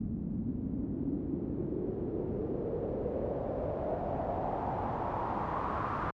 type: noise with low-pass filter sweep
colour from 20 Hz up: pink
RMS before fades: -34 dBFS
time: 0-6.11 s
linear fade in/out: 10 ms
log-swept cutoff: 210 to 1200 Hz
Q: 3.7
effects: high-pass 60 Hz 12 dB/octave